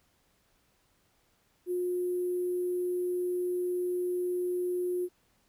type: tone with sample-and-hold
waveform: sine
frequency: 358.2 Hz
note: F4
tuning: 44 cents sharp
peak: -28 dBFS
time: 1.66-5.09 s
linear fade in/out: 50 ms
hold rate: 11025 Hz
effects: pink hiss -70 dBFS RMS until 5.48 s